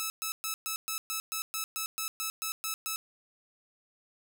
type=tone bursts; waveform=5% pulse; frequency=1303 Hz; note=E6; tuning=20 cents flat; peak=-20 dBFS; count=14; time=0-2.96 s; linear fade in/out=0 ms; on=100 ms; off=120 ms; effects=none